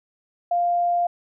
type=tone; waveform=sine; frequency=698.5 Hz; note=F5; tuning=in tune; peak=-18 dBFS; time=0.51-1.07 s; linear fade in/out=5 ms; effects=none